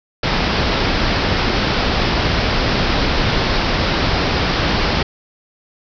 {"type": "low-pass noise", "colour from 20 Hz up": "pink", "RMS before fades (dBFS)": -17, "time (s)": [0.23, 5.03], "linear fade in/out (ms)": 5, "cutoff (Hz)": 5400, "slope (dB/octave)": 96, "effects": []}